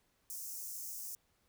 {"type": "high-pass noise", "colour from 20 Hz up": "white", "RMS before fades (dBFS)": -44, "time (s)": [0.3, 1.15], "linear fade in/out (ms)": 0, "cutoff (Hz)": 5500, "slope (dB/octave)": 48, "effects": ["pink hiss -75 dBFS RMS until 1.48 s"]}